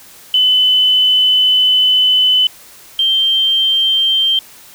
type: tone pair in turn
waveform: sine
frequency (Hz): 3018 / 3148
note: F#7 / G7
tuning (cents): +34 / +7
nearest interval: minor second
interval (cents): 73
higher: second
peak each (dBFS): -8 / -10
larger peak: first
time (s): 0.34-2.47 / 2.99-4.39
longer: first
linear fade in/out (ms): 2
effects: white hiss -40 dBFS RMS until 4.74 s